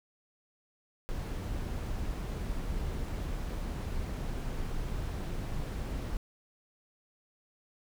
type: noise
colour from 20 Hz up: brown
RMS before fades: -35 dBFS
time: 1.09-6.17 s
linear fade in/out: 0 ms
effects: none